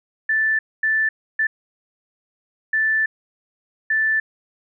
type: tone bursts at uneven times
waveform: sine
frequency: 1760 Hz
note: A6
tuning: in tune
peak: -16 dBFS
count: 5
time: 0.29-0.59 / 0.83-1.09 / 1.39-1.47 / 2.73-3.06 / 3.9-4.2 s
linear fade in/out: 5 ms
effects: none